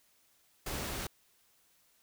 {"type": "noise", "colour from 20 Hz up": "pink", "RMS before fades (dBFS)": -38, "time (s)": [0.66, 1.07], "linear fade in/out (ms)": 5, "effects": ["white hiss -69 dBFS RMS until 2.02 s"]}